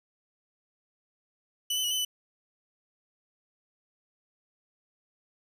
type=tone with pitch steps; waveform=sawtooth; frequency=2975 / 3032 / 2928 / 3033 / 2987 Hz; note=F#7 / F#7 / F#7 / F#7 / F#7; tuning=+9 / +42 / -19 / +42 / +16 cents; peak=-24 dBFS; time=1.7-2.05 s; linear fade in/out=5 ms; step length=70 ms; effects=none